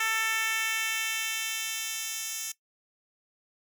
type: tone with high-pass filter sweep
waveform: 10% pulse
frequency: 444.4 Hz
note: A4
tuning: 17 cents sharp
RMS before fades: -31 dBFS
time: 0-2.52 s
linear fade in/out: 5 ms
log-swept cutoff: 1500 to 5300 Hz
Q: 1.1
effects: noise-tail reverb RT60 0.1 s tail -18 dB re dry